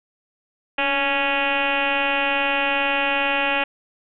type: tone with frequency modulation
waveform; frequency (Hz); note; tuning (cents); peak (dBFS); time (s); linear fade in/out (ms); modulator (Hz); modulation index
sine; 1661.2; G#6; 0; -18; 0.78-3.64; 5; 275; 4.6
effects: none